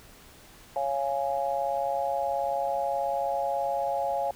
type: chord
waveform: sine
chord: Db major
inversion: none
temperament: just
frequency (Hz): 554.4 / 693 / 831.5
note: Db5 / F5 / Ab5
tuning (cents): 0 / -14 / +2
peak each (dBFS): -30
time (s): 0.76-4.31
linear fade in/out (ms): 2
effects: pink hiss -52 dBFS RMS until 4.35 s